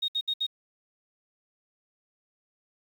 sine tone bursts, 3729 Hz, A#7, in tune, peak -25 dBFS, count 4, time 0.02-0.467 s, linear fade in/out 10 ms, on 63 ms, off 65 ms, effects 9-bit

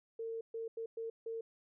sine tone bursts at uneven times, 454 Hz, A#4, 46 cents flat, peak -38 dBFS, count 5, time 0.19-0.41 / 0.54-0.68 / 0.77-0.86 / 0.97-1.1 / 1.26-1.41 s, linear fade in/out 5 ms, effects none

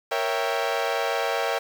sawtooth chord, A# diminished seventh, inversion none, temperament equal, 466.2 / 554.4 / 659.3 / 784 Hz, A#4 / C#5 / E5 / G5, 0 / 0 / 0 / 0 cents, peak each -25 dBFS, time 0.11-1.59 s, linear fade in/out 10 ms, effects low-pass 5000 Hz 12 dB/octave + 7-bit

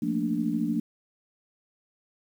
sine chord, Bb major seventh, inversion second, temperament equal, 174.61 / 220 / 233.1 / 293.7 Hz, F3 / A3 / Bb3 / D4, 0 / 0 / 0 / 0 cents, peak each -32 / -31 / -29 / -29 dBFS, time 0.02-0.8 s, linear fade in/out 5 ms, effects 9-bit

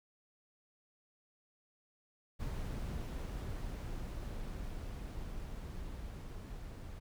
brown noise with level ramp, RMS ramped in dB -39 to -46 dBFS, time 2.39-7 s, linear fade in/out 20 ms, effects none

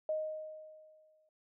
sine tone with exponential decay, 622.3 Hz, D#5, in tune, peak -30 dBFS, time 0.09-1.29 s, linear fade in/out 2 ms, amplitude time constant 260 ms, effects none

